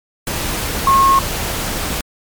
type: tone in noise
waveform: sine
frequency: 1084 Hz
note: C#6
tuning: 39 cents flat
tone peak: -8 dBFS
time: 0.87-1.19 s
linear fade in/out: 2 ms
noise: pink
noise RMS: -21 dBFS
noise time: 0.27-2.01 s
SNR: +10 dB
effects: MP3 96 kbps